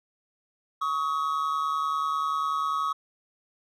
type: tone pair together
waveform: triangle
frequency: 1118 / 1268.2 Hz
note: C#6 / D#6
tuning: +14 / +33 cents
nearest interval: major second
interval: 219 cents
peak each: -26 dBFS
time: 0.81-2.93 s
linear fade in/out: 10 ms
effects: none